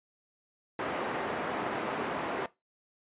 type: band-pass noise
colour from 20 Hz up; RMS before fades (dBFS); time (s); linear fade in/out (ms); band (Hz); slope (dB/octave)
pink; -34; 0.79-2.46; 2; 310 to 1600; 12
effects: noise-tail reverb RT60 0.2 s tail -18 dB re dry + resampled to 8000 Hz